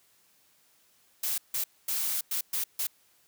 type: noise bursts at uneven times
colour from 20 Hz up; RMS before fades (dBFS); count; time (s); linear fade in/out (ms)
blue; -30; 6; 1.23-1.38 / 1.54-1.64 / 1.88-2.21 / 2.31-2.41 / 2.53-2.64 / 2.79-2.87; 5
effects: white hiss -65 dBFS RMS until 3.27 s + high-pass 60 Hz 12 dB/octave